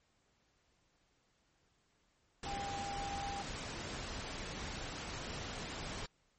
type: tone in noise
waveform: sine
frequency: 799 Hz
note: G5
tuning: 33 cents sharp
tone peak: -40 dBFS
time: 2.46-3.42 s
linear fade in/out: 2 ms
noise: pink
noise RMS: -43 dBFS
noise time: 2.43-6.06 s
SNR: 0 dB
effects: pink hiss -75 dBFS RMS until 6.38 s + MP3 32 kbps